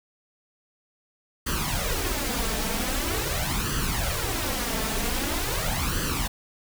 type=noise with flanger; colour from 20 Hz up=pink; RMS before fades=-27 dBFS; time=1.46-6.28 s; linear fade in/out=10 ms; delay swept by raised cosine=0.65 to 4.55 ms; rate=0.44 Hz; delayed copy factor=+0.7; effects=none